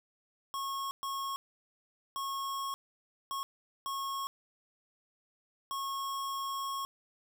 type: tone bursts at uneven times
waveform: square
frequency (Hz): 1093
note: C#6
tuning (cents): -25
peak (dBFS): -35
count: 6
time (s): 0.54-0.91 / 1.03-1.36 / 2.16-2.74 / 3.31-3.43 / 3.86-4.27 / 5.71-6.85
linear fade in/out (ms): 0
effects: none